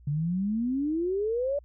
sine exponential sweep, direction up, 140 to 587.3 Hz, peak -25 dBFS, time 0.07-1.59 s, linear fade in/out 5 ms, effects added 60 Hz sine -50 dBFS peak until 1.64 s

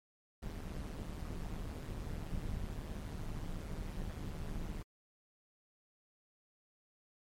brown noise with amplitude modulation, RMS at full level -38 dBFS, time 0.42-4.83 s, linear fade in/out 10 ms, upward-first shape sine, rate 154 Hz, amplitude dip 75%, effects MP3 64 kbps

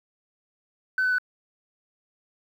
sine tone with pitch steps, 1517 / 1504.8 / 1492.7 Hz, F#6 / F#6 / F#6, +43 / +29 / +15 cents, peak -19 dBFS, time 0.98-1.184 s, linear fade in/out 2 ms, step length 68 ms, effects tanh soft clip ceiling -18 dBFS + 9-bit

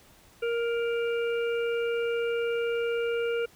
harmonic tone, 467.9 Hz, A#4, 6 cents sharp, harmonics 1 / 3 / 5 / 6, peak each -26 / -36 / -40 / -42 dBFS, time 0.42-3.46 s, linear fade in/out 10 ms, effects pink hiss -57 dBFS RMS until 3.55 s

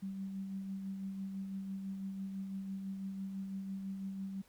sine tone with tremolo, 193.6 Hz, G3, 21 cents flat, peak -37 dBFS, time 0.02-4.42 s, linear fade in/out 10 ms, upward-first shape sine, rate 6 Hz, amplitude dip 35%, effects pink hiss -67 dBFS RMS until 4.48 s

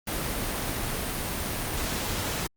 pink noise, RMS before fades -30 dBFS, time 0.07-2.47 s, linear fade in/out 5 ms, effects Opus 32 kbps

